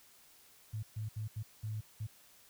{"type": "tone bursts at uneven times", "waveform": "sine", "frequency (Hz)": 108.2, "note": "A2", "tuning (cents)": -29, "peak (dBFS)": -36, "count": 6, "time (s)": [[0.73, 0.83], [0.96, 1.09], [1.16, 1.28], [1.36, 1.43], [1.63, 1.81], [2, 2.07]], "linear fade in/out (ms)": 10, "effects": ["white hiss -62 dBFS RMS until 2.49 s"]}